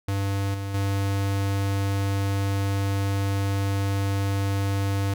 square tone with level steps, 98.7 Hz, G2, 12 cents sharp, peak -24 / -29 / -23 dBFS, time 0.08-5.14 s, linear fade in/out 5 ms, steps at 0.54 / 0.74 s, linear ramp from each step 5 ms, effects none

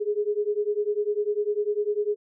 sine beating tone pair, 411.4 / 421.4 Hz, G#4 / G#4, -16 / +25 cents, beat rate 10 Hz, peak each -26 / -26 dBFS, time 0-2.16 s, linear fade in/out 20 ms, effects none

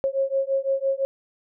sine beating tone pair, 539 / 544.9 Hz, C#5 / C#5, -49 / -30 cents, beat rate 5.9 Hz, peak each -24 dBFS, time 0.04-1.05 s, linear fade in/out 0 ms, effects none

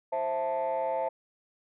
sine chord, A minor, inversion first, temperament just, 528 / 660 / 880 Hz, C5 / E5 / A5, +16 / +2 / 0 cents, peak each -30 dBFS, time 0.12-1.09 s, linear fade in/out 10 ms, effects tanh soft clip ceiling -23 dBFS

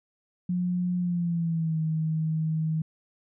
sine tone with pitch glide, 178.8 to 158.38 Hz, F3 to D#3, +41 to +31 cents, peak -24 dBFS, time 0.49-2.82 s, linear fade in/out 5 ms, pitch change -210 cents, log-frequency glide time 0.98-1.79 s, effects none

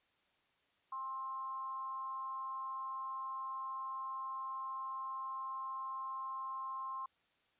sine tone with amplitude modulation, 1058 Hz, C6, 19 cents sharp, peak -37 dBFS, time 0.92-7.06 s, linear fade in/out 5 ms, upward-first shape sine, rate 253 Hz, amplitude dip 50%, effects white hiss -75 dBFS RMS until 7.59 s + resampled to 8000 Hz

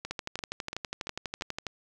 two click trains, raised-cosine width 0.2 ms, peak -19 / -16 dBFS, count 5 / 20, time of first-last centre 0.05-1.411 / 0.11-1.667 s, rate 2.94 / 12.2 Hz, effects none

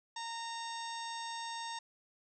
harmonic tone with a mistuned harmonic, 922 Hz, A#5, 19 cents flat, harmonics 1 / 2 / 3 / 4 / 5 / 6 / 7 / 8 / 9, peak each -41 / -48 / -54 / -47 / -54 / -49 / -53 / -59 / -58 dBFS, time 0.16-1.79 s, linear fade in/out 5 ms, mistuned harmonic 8, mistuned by +75 cents, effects none

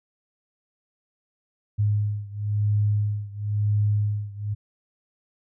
sine beating tone pair, 103.8 / 104.78 Hz, G#2 / G#2, 0 / +16 cents, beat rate 0.98 Hz, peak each -23 / -25 dBFS, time 1.78-4.55 s, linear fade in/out 20 ms, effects none

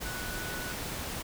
sine tone in noise, 1480 Hz, F#6, in tune, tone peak -40 dBFS, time 0.04-0.74 s, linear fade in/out 20 ms, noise pink, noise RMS -37 dBFS, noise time 0-1.23 s, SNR -6 dB, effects none

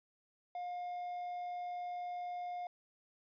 triangle tone with quantisation, 712 Hz, F5, 33 cents sharp, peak -37 dBFS, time 0.55-2.67 s, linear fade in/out 2 ms, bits 11, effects resampled to 11025 Hz

